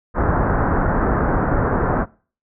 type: low-pass noise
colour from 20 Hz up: pink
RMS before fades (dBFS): -18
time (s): 0.14-2.06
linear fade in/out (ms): 50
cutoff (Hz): 1600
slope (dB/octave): 48
effects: noise-tail reverb RT60 0.4 s tail -23 dB re dry

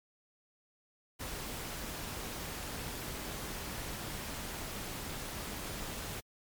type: noise with amplitude modulation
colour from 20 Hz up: pink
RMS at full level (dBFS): -39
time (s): 1.19-6.21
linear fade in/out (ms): 20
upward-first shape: sine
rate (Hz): 257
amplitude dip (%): 40
effects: MP3 96 kbps

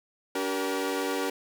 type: tone cluster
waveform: sawtooth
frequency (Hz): 286.1 / 384.3 / 474.2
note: D4 / G4 / A#4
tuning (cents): -45 / -34 / +30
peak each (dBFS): -28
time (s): 0.35-1.3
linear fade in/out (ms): 5
effects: none

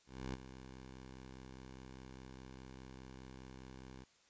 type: tone with ADSR envelope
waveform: 10% pulse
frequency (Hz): 64.9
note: C2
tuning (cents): -13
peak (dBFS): -31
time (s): 0.06-4.05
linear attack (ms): 280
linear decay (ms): 18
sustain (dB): -12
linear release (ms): 23
effects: white hiss -70 dBFS RMS until 4.29 s + resampled to 16000 Hz

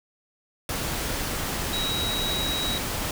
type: tone in noise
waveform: sine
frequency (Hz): 3843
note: B7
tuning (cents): -48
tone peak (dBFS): -27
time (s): 1.73-2.78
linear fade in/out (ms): 2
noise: pink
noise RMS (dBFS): -29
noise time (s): 0.69-3.11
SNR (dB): -1
effects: none

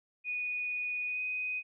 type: tone with pitch glide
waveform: sine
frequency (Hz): 2471 to 2500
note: D#7 to D#7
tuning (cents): -13 to +8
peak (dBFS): -32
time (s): 0.24-1.63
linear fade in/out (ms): 50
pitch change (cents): +21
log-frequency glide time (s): 1.08-1.2
effects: none

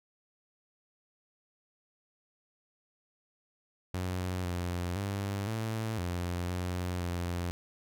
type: tone with pitch steps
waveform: sawtooth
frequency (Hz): 91.4 / 88.3 / 99.6 / 111.1 / 88.1 / 89.9 / 87.5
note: F#2 / F2 / G2 / A2 / F2 / F#2 / F2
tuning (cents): -21 / +20 / +28 / +17 / +16 / -49 / +4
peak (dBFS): -28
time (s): 3.94-7.51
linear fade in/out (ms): 0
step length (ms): 510
effects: none

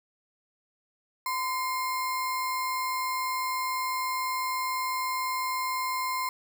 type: tone with sample-and-hold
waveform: sine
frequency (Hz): 1024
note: C6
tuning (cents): -38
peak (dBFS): -27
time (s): 1.26-6.29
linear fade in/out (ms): 2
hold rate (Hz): 3150
effects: none

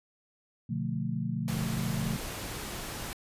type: chord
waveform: sine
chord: B half-diminished seventh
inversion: none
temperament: just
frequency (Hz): 123.47 / 148.16 / 177.8 / 222.2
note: B2 / D3 / F3 / A3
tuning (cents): 0 / +16 / +31 / +17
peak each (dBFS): -35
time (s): 0.69-2.17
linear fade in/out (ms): 10
type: noise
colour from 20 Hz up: pink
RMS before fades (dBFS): -38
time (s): 1.48-3.13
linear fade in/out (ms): 0
effects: resampled to 32000 Hz

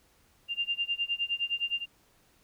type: tone with tremolo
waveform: sine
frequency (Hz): 2794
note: F7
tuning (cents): 0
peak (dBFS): -25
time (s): 0.48-1.86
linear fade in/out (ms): 50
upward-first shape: sine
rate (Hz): 9.7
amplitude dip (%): 95
effects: pink hiss -65 dBFS RMS until 2.43 s

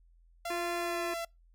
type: tone with pitch glide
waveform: sawtooth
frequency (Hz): 685 to 673.6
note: F5 to E5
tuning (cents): -34 to +37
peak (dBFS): -31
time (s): 0.45-1.25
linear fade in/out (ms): 5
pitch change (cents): -29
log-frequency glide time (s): 0.77-1.03
type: harmonic tone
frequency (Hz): 349.2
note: F4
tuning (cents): 0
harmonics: 1 / 3 / 5 / 7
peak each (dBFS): -36 / -41 / -43 / -44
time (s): 0.5-1.14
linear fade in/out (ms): 5
effects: noise-tail reverb RT60 0.2 s tail -26 dB re dry + added 42 Hz sine -59 dBFS peak until 1.54 s

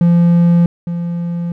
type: tone pair in turn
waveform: triangle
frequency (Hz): 171.8 / 171.8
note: F3 / F3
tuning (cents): -28 / -28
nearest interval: unison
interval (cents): 0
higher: neither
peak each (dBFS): -5 / -15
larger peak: first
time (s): 0.01-0.66 / 0.87-1.52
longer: neither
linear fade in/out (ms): 2
effects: none

